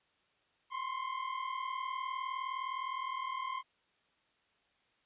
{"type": "tone pair together", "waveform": "40% pulse", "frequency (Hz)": [1032.4, 1072], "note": ["C6", "C6"], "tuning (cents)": [-23, 42], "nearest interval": "minor second", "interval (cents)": 65, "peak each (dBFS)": [-38, -38], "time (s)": [0.7, 3.63], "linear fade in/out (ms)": 50, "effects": ["white hiss -73 dBFS RMS until 5.05 s", "resampled to 8000 Hz"]}